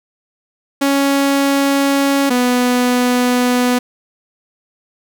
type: tone pair in turn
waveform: sawtooth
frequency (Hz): 277.8 / 247.5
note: C#4 / B3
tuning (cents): +4 / +4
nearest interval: major second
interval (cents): 200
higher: first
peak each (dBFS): -8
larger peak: neither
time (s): 0.81-2.3 / 2.3-3.79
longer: neither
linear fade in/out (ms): 10
effects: none